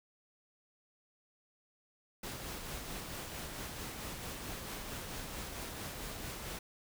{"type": "noise with tremolo", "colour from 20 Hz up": "pink", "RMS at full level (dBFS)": -42, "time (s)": [2.23, 6.59], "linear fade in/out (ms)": 5, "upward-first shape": "sine", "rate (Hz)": 4.5, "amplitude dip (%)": 30, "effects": []}